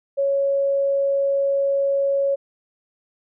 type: tone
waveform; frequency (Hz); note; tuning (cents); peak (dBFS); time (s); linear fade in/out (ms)
sine; 554.4; C#5; 0; -17; 0.17-2.36; 20
effects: none